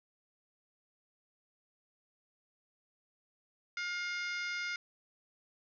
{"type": "harmonic tone", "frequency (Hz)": 710, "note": "F5", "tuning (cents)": 28, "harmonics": [2, 3, 4, 5, 6, 7, 8, 9], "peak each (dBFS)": [-39, -38, -50, -49, -54, -46, -55, -55], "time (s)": [3.77, 4.76], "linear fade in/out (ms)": 2, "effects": []}